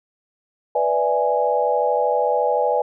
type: chord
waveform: sine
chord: E dominant seventh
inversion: second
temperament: equal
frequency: 493.9 / 587.3 / 659.3 / 830.6 Hz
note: B4 / D5 / E5 / G#5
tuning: 0 / 0 / 0 / 0 cents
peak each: -21 / -22 / -25 / -21 dBFS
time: 0.75-2.82 s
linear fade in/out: 5 ms
effects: none